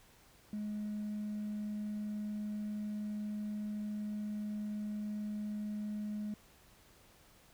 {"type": "tone with hard clipping", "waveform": "triangle", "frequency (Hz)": 210, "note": "G#3", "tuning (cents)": 19, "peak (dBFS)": -36, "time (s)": [0.53, 6.34], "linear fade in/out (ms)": 2, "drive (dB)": 2, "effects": ["pink hiss -63 dBFS RMS until 7.53 s"]}